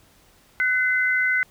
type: tone pair together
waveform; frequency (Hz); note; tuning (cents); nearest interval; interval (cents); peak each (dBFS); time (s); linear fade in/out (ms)
sine; 1499 / 2048; F#6 / C7; +22 / -38; perfect fourth; 540; -21; 0.6-1.43; 0
effects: pink hiss -56 dBFS RMS until 1.5 s